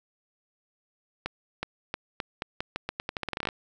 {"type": "accelerating click train", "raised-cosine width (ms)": 0.3, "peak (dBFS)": -14, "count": 20, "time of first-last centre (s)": [1.26, 3.488], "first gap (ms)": 370, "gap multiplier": 0.84, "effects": []}